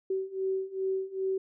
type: beating tone pair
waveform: sine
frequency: 380.4 / 382.9 Hz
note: F#4 / G4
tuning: +48 / -41 cents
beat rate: 2.5 Hz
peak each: -33 / -31 dBFS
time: 0.1-1.38 s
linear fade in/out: 5 ms
effects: none